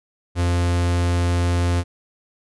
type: tone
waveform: 45% pulse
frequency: 87.31 Hz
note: F2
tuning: in tune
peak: -17 dBFS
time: 0.35-1.84 s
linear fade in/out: 50 ms
effects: resampled to 24000 Hz